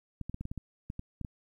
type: clicks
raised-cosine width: 5 ms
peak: -25 dBFS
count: 11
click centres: 0.213 / 0.296 / 0.344 / 0.41 / 0.454 / 0.515 / 0.577 / 0.901 / 0.994 / 1.213 / 1.248 s
effects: 11-bit